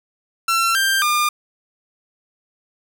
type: tone with pitch steps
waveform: sawtooth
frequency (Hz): 1351 / 1580 / 1205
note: E6 / G6 / D6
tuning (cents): +42 / +13 / +44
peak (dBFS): -12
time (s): 0.48-1.29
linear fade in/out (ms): 5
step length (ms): 270
effects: none